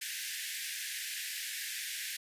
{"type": "high-pass noise", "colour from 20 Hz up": "pink", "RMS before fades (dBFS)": -39, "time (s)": [0.01, 2.17], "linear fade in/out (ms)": 10, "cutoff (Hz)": 1600, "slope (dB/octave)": 96, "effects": ["resampled to 32000 Hz"]}